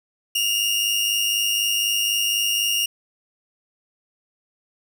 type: tone pair together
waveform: sawtooth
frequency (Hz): 2746 / 2850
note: F7 / F7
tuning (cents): -30 / +34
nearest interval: minor second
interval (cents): 64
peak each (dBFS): -23 / -17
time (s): 0.35-2.86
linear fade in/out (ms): 5
effects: none